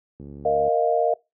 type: click train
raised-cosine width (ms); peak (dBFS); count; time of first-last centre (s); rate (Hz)
3; -26; 35; 0.2-0.68; 70.9
type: chord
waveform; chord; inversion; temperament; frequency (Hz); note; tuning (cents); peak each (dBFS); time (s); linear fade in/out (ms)
sine; Bb suspended fourth; none; just; 466.2 / 621.6 / 699.2; Bb4 / Eb5 / F5; 0 / -2 / +2; -22; 0.45-1.14; 5
effects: noise-tail reverb RT60 0.2 s tail -22 dB re dry + high-pass 80 Hz 12 dB/octave